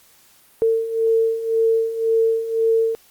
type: beating tone pair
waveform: sine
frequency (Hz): 450 / 451.9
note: A4 / A4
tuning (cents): +39 / +46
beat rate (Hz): 1.9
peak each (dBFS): -22 / -17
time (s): 0.62-2.95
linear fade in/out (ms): 0
effects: white hiss -53 dBFS RMS until 3.1 s + Opus 48 kbps